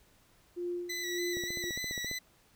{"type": "tone with tremolo", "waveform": "sine", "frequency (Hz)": 351.6, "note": "F4", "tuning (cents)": 12, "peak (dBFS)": -32, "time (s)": [0.56, 1.71], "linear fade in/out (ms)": 20, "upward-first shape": "sine", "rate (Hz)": 1.8, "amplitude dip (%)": 80}
{"type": "tone with vibrato", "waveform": "20% pulse", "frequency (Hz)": 1975.5, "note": "B6", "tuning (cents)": 0, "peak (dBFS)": -30, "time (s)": [0.89, 2.19], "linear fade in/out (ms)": 10, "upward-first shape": "square", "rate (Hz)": 3.4, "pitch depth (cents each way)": 27}
{"type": "click train", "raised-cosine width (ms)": 2, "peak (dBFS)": -29, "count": 12, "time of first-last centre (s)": [1.37, 2.113], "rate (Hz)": 14.8}
{"effects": ["pink hiss -65 dBFS RMS until 2.55 s"]}